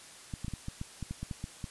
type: clicks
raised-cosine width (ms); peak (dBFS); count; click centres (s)
5; -24; 12; 0.338 / 0.446 / 0.482 / 0.537 / 0.684 / 0.814 / 1.027 / 1.11 / 1.23 / 1.312 / 1.441 / 1.642
effects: white hiss -51 dBFS RMS until 1.7 s + resampled to 24000 Hz